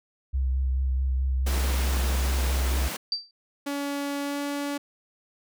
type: tone with vibrato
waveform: sine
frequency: 65.41 Hz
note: C2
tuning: in tune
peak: -22 dBFS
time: 0.33-2.89 s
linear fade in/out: 20 ms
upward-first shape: sine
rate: 4.6 Hz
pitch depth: 25 cents each way
type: high-pass noise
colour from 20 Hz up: pink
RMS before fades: -33 dBFS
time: 1.46-2.97 s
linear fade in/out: 10 ms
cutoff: 140 Hz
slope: 48 dB/octave
type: tone with exponential decay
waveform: sine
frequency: 4662 Hz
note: D8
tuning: 14 cents flat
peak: -21 dBFS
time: 3.12-3.31 s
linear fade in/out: 2 ms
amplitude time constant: 40 ms
type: tone with pitch glide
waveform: sawtooth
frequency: 283.4 to 285.7 Hz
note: C#4 to D4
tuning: +38 to -48 cents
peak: -24 dBFS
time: 3.66-4.78 s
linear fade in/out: 10 ms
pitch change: +14 cents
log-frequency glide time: 4.21-4.4 s
effects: none

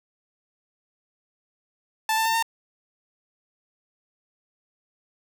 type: tone with pitch steps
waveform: sawtooth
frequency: 880 / 890.2 / 900.6 / 911 Hz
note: A5 / A5 / A5 / A#5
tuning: 0 / +20 / +40 / -40 cents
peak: -17 dBFS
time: 2.09-2.426 s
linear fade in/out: 2 ms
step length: 84 ms
effects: none

